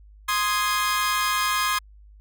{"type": "chord", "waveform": "sawtooth", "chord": "Ab major", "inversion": "first", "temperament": "equal", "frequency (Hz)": [1046.5, 1244.5, 1661.2], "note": ["C6", "Eb6", "Ab6"], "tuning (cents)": [0, 0, 0], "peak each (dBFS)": [-21, -22, -24], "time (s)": [0.28, 1.79], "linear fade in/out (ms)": 10, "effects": ["added 51 Hz sine -46 dBFS peak until 2.2 s"]}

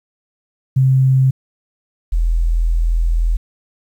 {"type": "tone pair in turn", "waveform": "sine", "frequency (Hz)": [131.9, 41.55], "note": ["C3", "E1"], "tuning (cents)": [14, 15], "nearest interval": "octave + minor sixth", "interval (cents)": 1999, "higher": "first", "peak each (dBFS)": [-9, -12], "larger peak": "first", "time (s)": [[0.76, 1.31], [2.12, 3.37]], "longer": "second", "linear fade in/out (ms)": 10, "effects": ["8-bit"]}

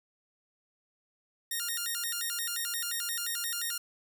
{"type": "tone with vibrato", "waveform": "5% pulse", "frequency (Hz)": 1614, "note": "G#6", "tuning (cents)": -50, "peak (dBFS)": -21, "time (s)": [1.51, 3.78], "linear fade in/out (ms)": 5, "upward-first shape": "square", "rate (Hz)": 5.7, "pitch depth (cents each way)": 240, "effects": []}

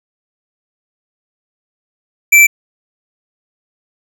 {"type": "tone", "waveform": "square", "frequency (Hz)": 2333, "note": "D7", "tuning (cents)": -12, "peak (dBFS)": -4, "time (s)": [2.32, 2.47], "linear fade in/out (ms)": 10, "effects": []}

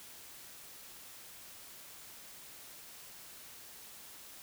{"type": "silence", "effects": ["white hiss -52 dBFS RMS until 4.42 s"]}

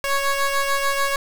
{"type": "ring-modulated tone", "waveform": "20% pulse", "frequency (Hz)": 554.4, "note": "C#5", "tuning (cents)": 0, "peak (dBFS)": -11, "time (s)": [0.04, 1.16], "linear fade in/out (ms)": 2, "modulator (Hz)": 551, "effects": []}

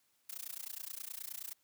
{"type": "noise with amplitude modulation", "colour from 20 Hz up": "blue", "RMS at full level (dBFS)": -41, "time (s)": [0.29, 1.54], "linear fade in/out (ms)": 10, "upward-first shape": "sine", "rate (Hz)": 29.5, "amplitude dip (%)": 100, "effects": ["white hiss -75 dBFS RMS until 1.63 s", "high-pass 60 Hz 12 dB/octave"]}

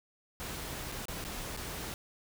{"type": "noise with dropouts", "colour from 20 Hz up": "pink", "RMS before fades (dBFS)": -40, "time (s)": [0.4, 1.94], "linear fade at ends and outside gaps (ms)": 0, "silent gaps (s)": [[0.917, 0.922], [1.055, 1.083], [1.241, 1.249], [1.565, 1.573]], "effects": []}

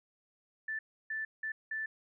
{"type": "tone bursts at uneven times", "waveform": "sine", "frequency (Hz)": 1760, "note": "A6", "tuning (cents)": 0, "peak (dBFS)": -34, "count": 4, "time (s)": [[0.68, 0.79], [1.1, 1.25], [1.43, 1.52], [1.71, 1.86]], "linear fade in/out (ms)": 5, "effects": []}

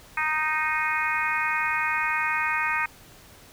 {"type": "harmonic tone", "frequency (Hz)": 310.1, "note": "D#4", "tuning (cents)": -6, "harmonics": [3, 4, 5, 6, 7, 8], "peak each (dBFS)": [-30, -30, -30, -30, -30, -30], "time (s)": [0.17, 2.86], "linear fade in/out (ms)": 5, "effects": ["pink hiss -50 dBFS RMS until 3.52 s"]}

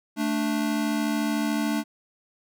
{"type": "tone pair together", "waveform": "square", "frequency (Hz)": [220, 293.7], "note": ["A3", "D4"], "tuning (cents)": [0, 0], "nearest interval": "perfect fourth", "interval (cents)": 500, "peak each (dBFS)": -27, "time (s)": [0.16, 1.84], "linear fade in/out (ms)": 50, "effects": []}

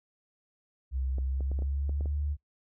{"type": "tone with pitch glide", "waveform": "sine", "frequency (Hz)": [65.41, 73], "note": ["C2", "D2"], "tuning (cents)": [0, -10], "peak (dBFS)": -28, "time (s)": [0.91, 2.37], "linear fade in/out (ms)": 50, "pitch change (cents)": 190, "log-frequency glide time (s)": [1.21, 2.15]}
{"type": "clicks", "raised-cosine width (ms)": 2, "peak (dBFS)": -29, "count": 8, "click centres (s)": [1.184, 1.407, 1.516, 1.59, 1.622, 1.894, 2.009, 2.058]}
{"effects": ["noise-tail reverb RT60 0.1 s tail -21 dB re dry"]}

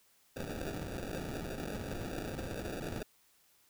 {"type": "noise with sample-and-hold", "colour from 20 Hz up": "blue", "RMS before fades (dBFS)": -40, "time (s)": [0.36, 3.03], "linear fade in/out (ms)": 5, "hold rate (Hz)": 1050, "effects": ["white hiss -68 dBFS RMS until 3.69 s"]}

